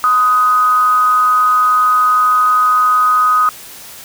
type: tone with amplitude modulation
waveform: sine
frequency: 1251 Hz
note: D#6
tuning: 9 cents sharp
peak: -6 dBFS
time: 0.04-3.49 s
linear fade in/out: 0 ms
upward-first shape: sine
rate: 233 Hz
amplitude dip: 50%
effects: white hiss -34 dBFS RMS until 4.04 s

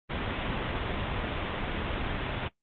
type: low-pass noise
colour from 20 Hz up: pink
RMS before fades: -32 dBFS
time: 0.09-2.49 s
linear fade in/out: 20 ms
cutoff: 3600 Hz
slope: 96 dB/octave
effects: noise-tail reverb RT60 0.1 s tail -17 dB re dry + Opus 32 kbps

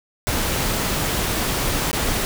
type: noise with dropouts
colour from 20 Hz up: pink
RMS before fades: -22 dBFS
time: 0.27-2.25 s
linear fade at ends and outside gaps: 0 ms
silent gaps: 1.914-1.93 s
effects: none

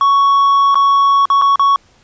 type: tone with dropouts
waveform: triangle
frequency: 1114 Hz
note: C#6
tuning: 8 cents sharp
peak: -6 dBFS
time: 0.01-1.76 s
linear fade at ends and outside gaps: 1 ms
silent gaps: 0.745-0.755 / 1.255-1.301 / 1.415-1.42 / 1.558-1.595 s
effects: pink hiss -51 dBFS RMS until 2.03 s + resampled to 16000 Hz

